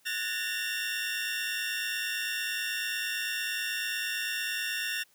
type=tone cluster; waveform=30% pulse; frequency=1472 / 1707 / 1816 / 2743 Hz; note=F#6 / G#6 / A#6 / F7; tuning=-9 / +47 / -46 / -32 cents; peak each=-37 / -37 / -32 / -32 dBFS; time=0.05-5.04 s; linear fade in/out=20 ms; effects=white hiss -65 dBFS RMS until 5.14 s + high-pass 80 Hz 12 dB/octave